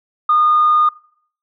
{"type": "tone", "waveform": "sine", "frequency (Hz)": 1223, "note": "D#6", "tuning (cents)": -30, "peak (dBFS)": -9, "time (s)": [0.29, 0.89], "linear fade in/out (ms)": 5, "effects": ["noise-tail reverb RT60 0.6 s tail -23 dB re dry", "tanh soft clip ceiling -5 dBFS"]}